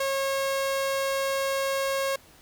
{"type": "tone", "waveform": "sawtooth", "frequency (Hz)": 544, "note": "C#5", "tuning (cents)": -33, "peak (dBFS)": -21, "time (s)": [0, 2.16], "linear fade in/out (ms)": 5, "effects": ["pink hiss -54 dBFS RMS until 2.41 s"]}